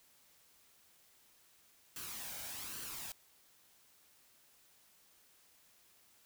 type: noise with flanger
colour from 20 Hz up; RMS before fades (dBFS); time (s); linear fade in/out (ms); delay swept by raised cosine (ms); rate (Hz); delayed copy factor
white; -45; 1.96-3.12; 2; 0.67 to 1.34; 1.2; +0.5
effects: white hiss -67 dBFS RMS until 6.25 s